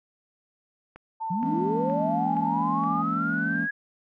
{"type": "click train", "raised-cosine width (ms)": 0.5, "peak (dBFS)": -29, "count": 5, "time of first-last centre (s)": [0.96, 2.838], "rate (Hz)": 2.13}
{"type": "tone with pitch glide", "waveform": "sine", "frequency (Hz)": [892, 832.3], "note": ["A5", "G#5"], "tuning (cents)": [23, 4], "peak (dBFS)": -28, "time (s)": [1.2, 3.03], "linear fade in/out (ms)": 20, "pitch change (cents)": -119, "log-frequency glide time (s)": [1.85, 2.53]}
{"type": "linear sweep", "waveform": "sine", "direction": "up", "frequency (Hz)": [164.81, 1678], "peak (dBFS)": -26, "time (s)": [1.3, 3.71], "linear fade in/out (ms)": 10}
{"type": "chord", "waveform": "triangle", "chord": "A# half-diminished seventh", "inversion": "second", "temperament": "just", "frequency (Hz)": [167.82, 209.8, 233.1, 279.7], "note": ["E3", "G#3", "A#3", "C#4"], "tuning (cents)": [31, 18, 0, 16], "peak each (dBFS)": -30, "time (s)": [1.41, 3.68], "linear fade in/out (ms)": 50}
{"effects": []}